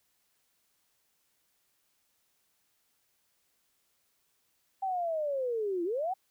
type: linear two-way sweep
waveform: sine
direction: down then up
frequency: 784 to 331.8 to 784 Hz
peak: -29 dBFS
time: 4.82-6.14 s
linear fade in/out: 10 ms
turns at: 5.84 s
effects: white hiss -74 dBFS RMS until 6.3 s